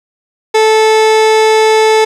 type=tone; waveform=30% pulse; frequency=437.4 Hz; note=A4; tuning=10 cents flat; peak=-3 dBFS; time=0.54-2.05 s; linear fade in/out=10 ms; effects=low-pass 7000 Hz 12 dB/octave + 7-bit